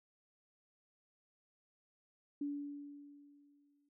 sine tone with exponential decay, 287.3 Hz, D4, 38 cents flat, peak -35 dBFS, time 2.41-3.89 s, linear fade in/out 5 ms, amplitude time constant 320 ms, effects none

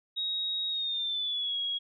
sine tone with pitch glide, 3780 to 3310 Hz, A#7 to G#7, +23 to -6 cents, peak -29 dBFS, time 0.16-1.79 s, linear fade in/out 20 ms, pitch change -229 cents, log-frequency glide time 0.69-1.57 s, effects none

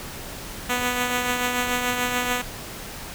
5% pulse tone with tremolo, 246.9 Hz, B3, in tune, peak -9 dBFS, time 0.69-2.42 s, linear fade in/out 10 ms, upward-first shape triangle, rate 6.9 Hz, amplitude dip 45%, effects pink hiss -36 dBFS RMS until 3.14 s

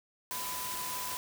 sine tone in noise, 1000 Hz, B5, 21 cents sharp, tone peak -40 dBFS, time 0.31-1.17 s, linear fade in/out 0 ms, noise white, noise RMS -38 dBFS, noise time 0.31-1.17 s, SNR -5 dB, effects none

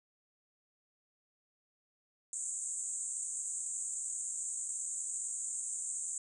white band-pass noise, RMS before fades -39 dBFS, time 2.33-6.18 s, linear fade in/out 2 ms, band 6900 to 8600 Hz, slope 96 dB/octave, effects none

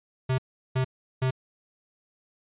square tone bursts, 129.9 Hz, C3, 12 cents flat, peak -23 dBFS, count 3, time 0.29-1.309 s, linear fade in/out 10 ms, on 93 ms, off 370 ms, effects resampled to 8000 Hz

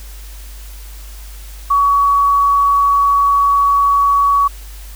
sine tone, 1128 Hz, C#6, 30 cents sharp, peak -9 dBFS, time 1.7-4.48 s, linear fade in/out 10 ms, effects added 50 Hz sine -30 dBFS peak until 4.95 s + white hiss -40 dBFS RMS until 4.95 s

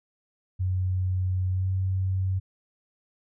sine tone with pitch glide, 92.5 to 94.39 Hz, F#2 to F#2, 0 to +35 cents, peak -23 dBFS, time 0.59-2.4 s, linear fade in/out 20 ms, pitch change +35 cents, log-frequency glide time 1.51-1.69 s, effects none

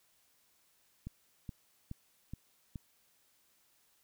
click train, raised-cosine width 5 ms, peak -29 dBFS, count 5, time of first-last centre 1.07-2.758 s, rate 2.37 Hz, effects white hiss -71 dBFS RMS until 4.03 s

